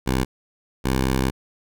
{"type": "tone pair in turn", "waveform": "10% pulse", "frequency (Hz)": [64.6, 65.43], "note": ["C2", "C2"], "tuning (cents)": [-21, 1], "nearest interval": "unison", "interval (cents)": 22, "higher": "second", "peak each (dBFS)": -11, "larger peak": "neither", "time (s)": [[0.06, 0.25], [0.84, 1.31]], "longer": "second", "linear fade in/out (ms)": 20, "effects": []}